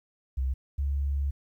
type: tone pair in turn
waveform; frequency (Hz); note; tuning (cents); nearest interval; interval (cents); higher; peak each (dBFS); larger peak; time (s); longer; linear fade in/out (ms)
sine; 65.41 / 70.02; C2 / C#2; 0 / +18; minor second; 118; second; -25; neither; 0.37-0.54 / 0.78-1.31; second; 10
effects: 11-bit